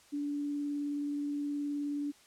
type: tone with vibrato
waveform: sine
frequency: 289.2 Hz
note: D4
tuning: 27 cents flat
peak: -32 dBFS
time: 0.12-2.12 s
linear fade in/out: 20 ms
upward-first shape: triangle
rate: 19 Hz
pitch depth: 11 cents each way
effects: white hiss -61 dBFS RMS until 2.26 s + low-pass 9000 Hz 12 dB/octave